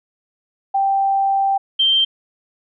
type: tone pair in turn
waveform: sine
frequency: 784 / 3143 Hz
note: G5 / G7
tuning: 0 / +4 cents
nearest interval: 2 octaves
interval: 2404 cents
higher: second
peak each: -14 / -12 dBFS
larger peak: second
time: 0.74-1.58 / 1.79-2.05 s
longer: first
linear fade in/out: 10 ms
effects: none